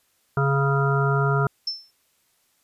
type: harmonic tone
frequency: 138.59 Hz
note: C#3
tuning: in tune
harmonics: 1 / 3 / 5 / 7 / 9 / 10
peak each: -20 / -26 / -30 / -31 / -29 / -27 dBFS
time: 0.37-1.47 s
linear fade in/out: 2 ms
type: tone with exponential decay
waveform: sine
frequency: 5320 Hz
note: E8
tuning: 15 cents sharp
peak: -21 dBFS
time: 1.67-1.91 s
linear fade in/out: 5 ms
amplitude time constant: 51 ms
effects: white hiss -66 dBFS RMS until 2.63 s + resampled to 32000 Hz